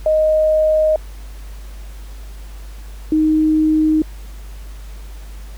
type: tone pair in turn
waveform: sine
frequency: 622.3 / 311.1 Hz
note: D#5 / D#4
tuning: 0 / 0 cents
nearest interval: octave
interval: 1200 cents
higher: first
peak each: -11 dBFS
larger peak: neither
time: 0.06-0.96 / 3.12-4.02 s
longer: neither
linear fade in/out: 2 ms
effects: added 50 Hz sine -30 dBFS peak until 5.57 s + pink hiss -45 dBFS RMS until 5.57 s